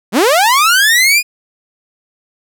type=linear sweep; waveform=sawtooth; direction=up; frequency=170 to 2489 Hz; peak=-4 dBFS; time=0.12-1.23 s; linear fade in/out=50 ms; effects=none